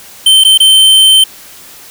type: tone with dropouts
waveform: square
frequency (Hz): 3101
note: G7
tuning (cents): -19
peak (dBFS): -3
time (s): 0.26-1.24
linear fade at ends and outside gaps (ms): 5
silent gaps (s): 0.438-0.448 / 0.577-0.601
effects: white hiss -34 dBFS RMS until 1.9 s